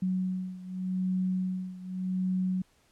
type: beating tone pair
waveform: sine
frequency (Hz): 185 / 185.85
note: F#3 / F#3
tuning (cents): 0 / +8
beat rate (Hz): 0.85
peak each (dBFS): -30 / -33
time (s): 0.02-2.62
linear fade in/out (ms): 5
effects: pink hiss -66 dBFS RMS until 2.91 s + low-pass 11000 Hz 12 dB/octave